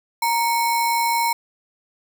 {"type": "tone with sample-and-hold", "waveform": "sine", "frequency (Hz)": 932.3, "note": "A#5", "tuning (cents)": 0, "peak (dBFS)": -17, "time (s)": [0.22, 1.33], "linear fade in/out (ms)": 5, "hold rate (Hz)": 3150, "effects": []}